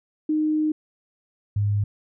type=tone pair in turn; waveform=sine; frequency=307.9 / 102.75 Hz; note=D#4 / G#2; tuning=-18 / -18 cents; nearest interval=octave + perfect fifth; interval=1900 cents; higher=first; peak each=-19 dBFS; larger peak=neither; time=0.29-0.72 / 1.56-1.84 s; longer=first; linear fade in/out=5 ms; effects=none